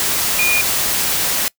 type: tone in noise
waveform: sine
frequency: 2437 Hz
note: D#7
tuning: 37 cents flat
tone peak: -14 dBFS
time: 0.39-0.61 s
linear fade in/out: 0 ms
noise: white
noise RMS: -18 dBFS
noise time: 0-1.48 s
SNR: +1 dB
effects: noise-tail reverb RT60 0.1 s tail -23 dB re dry